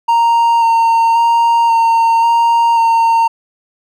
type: tone with vibrato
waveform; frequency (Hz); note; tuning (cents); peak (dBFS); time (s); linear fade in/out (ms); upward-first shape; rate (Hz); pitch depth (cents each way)
triangle; 923; A#5; -17; -6; 0.08-3.28; 10; square; 0.93; 13
effects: none